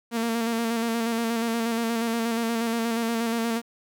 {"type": "tone with vibrato", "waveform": "sawtooth", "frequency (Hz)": 230, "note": "A#3", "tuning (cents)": -23, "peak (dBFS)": -20, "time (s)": [0.11, 3.62], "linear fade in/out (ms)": 50, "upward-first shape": "square", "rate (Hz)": 8.4, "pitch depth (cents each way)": 28, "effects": ["9-bit"]}